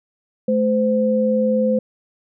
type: tone pair together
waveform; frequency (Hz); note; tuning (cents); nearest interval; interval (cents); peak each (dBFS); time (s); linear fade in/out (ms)
sine; 216.1 / 514; A3 / C5; -31 / -31; octave + minor third; 1500; -18 / -17; 0.48-1.79; 5
effects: none